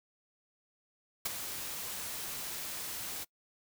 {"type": "noise with ADSR envelope", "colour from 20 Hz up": "white", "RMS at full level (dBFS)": -31, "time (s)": [1.25, 3.25], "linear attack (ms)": 9, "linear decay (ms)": 20, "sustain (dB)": -9, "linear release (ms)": 22, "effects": ["noise-tail reverb RT60 0.1 s tail -24 dB re dry"]}